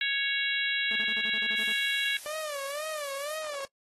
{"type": "harmonic tone", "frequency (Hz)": 554.4, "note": "C#5", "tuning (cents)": 0, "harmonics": [3, 4, 5, 6, 7], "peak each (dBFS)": [-31, -32, -33, -34, -34], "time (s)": [0.01, 2.17], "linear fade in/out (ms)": 2}
{"type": "tone bursts", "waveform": "sawtooth", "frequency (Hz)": 219.6, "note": "A3", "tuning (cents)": -3, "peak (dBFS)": -39, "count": 10, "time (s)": [0.91, 1.722], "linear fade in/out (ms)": 0, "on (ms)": 47, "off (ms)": 38}
{"type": "noise", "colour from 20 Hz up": "blue", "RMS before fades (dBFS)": -42, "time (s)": [1.57, 3.39], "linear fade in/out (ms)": 10}
{"type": "tone with vibrato", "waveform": "sawtooth", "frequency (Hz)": 587.3, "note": "D5", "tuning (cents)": 0, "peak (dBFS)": -30, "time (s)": [2.26, 3.65], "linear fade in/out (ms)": 0, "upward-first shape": "sine", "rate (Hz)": 2, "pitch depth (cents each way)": 120}
{"effects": ["noise-tail reverb RT60 0.1 s tail -23 dB re dry", "AAC 32 kbps"]}